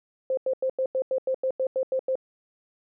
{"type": "tone bursts", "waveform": "sine", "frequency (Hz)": 523.3, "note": "C5", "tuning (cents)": 0, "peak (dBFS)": -22, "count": 12, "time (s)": [0.3, 2.155], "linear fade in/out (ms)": 2, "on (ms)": 73, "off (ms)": 89, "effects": []}